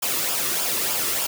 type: noise with flanger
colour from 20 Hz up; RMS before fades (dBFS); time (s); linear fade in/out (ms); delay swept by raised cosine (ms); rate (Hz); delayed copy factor
white; -24; 0.02-1.27; 10; 0.48 to 1.33; 3.3; -0.55
effects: none